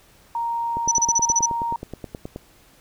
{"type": "tone", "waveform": "sine", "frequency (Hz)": 932.3, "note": "A#5", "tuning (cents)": 0, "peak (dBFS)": -22, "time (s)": [0.35, 1.76], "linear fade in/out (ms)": 2}
{"type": "click train", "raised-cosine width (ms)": 2, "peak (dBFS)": -18, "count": 16, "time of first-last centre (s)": [0.77, 2.361], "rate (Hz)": 9.43}
{"type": "tone bursts", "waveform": "sine", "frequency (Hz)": 5950, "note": "F#8", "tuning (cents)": 9, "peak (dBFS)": -15, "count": 9, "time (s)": [0.88, 1.459], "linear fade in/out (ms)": 5, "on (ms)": 35, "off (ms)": 33}
{"effects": ["pink hiss -54 dBFS RMS until 2.8 s"]}